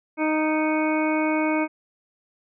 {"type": "harmonic tone with a mistuned harmonic", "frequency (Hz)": 310, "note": "D#4", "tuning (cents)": -6, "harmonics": [1, 2, 3, 4, 5, 7, 8], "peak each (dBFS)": [-22, -27, -29, -34, -35, -30, -36], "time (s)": [0.17, 1.68], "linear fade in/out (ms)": 50, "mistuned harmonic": 7, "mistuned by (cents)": 32, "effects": []}